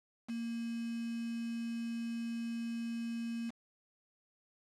sine tone with quantisation, 231.6 Hz, A#3, 11 cents flat, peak -36 dBFS, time 0.28-3.51 s, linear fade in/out 20 ms, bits 8, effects low-pass 8000 Hz 12 dB/octave

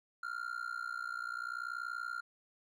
triangle tone with amplitude modulation, 1396.9 Hz, F6, in tune, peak -32 dBFS, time 0.23-2.21 s, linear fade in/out 5 ms, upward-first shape sine, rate 60.6 Hz, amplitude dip 95%, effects none

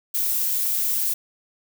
violet noise, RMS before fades -23 dBFS, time 0.14-1.14 s, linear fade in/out 10 ms, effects none

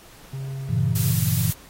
triangle tone, 134.8 Hz, C#3, 48 cents flat, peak -26 dBFS, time 0.33-1.11 s, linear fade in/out 5 ms
sine chord, G diminished seventh, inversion none, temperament equal, 98 / 116.54 / 138.59 / 164.81 Hz, G2 / Bb2 / Db3 / Fb3, 0 / 0 / 0 / 0 cents, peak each -26 / -23 / -27 / -25 dBFS, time 0.69-1.51 s, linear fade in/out 10 ms
blue noise, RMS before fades -28 dBFS, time 0.95-1.53 s, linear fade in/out 5 ms
effects pink hiss -48 dBFS RMS until 1.69 s + AAC 48 kbps

